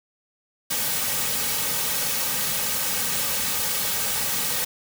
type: noise with comb filter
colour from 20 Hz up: white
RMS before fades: -25 dBFS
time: 0.7-4.65 s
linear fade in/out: 10 ms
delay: 2.9 ms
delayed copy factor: -0.65
effects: none